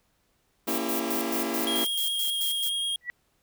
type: chord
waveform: sawtooth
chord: A# diminished seventh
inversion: none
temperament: just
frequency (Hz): 233.1 / 279.7 / 335.6 / 402.8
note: A#3 / C#4 / E4 / G4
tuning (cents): 0 / +16 / +31 / +47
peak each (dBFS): -29 / -30 / -28 / -32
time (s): 0.67-1.85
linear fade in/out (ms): 10
type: noise with tremolo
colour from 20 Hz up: violet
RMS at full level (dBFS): -31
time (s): 0.67-2.7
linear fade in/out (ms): 20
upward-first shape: square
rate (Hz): 4.6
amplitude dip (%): 75
type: tone with vibrato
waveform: square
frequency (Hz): 3257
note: G#7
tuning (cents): -34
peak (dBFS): -27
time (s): 1.67-2.96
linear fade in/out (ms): 2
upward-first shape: triangle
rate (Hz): 9.5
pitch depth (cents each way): 15
type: tone with exponential growth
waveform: sine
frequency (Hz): 1945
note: B6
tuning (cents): -27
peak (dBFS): -25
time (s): 3.01-3.1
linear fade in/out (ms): 0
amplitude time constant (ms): 19
effects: pink hiss -70 dBFS RMS until 3.42 s